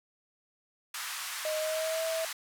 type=band-pass noise; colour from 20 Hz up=pink; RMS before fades=-38 dBFS; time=0.94-2.33 s; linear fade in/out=5 ms; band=1100 to 14000 Hz; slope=24 dB/octave
type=tone with pitch glide; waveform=sine; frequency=622 to 649.2 Hz; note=D#5 to E5; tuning=-1 to -27 cents; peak=-30 dBFS; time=1.45-2.25 s; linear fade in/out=2 ms; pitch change=+74 cents; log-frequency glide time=1.58-2.02 s
effects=none